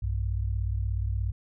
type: tone pair together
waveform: sine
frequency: 60.65 / 97.5 Hz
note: B1 / G2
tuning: -31 / -9 cents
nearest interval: minor sixth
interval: 822 cents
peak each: -28 / -29 dBFS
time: 0.02-1.32 s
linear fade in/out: 10 ms
effects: none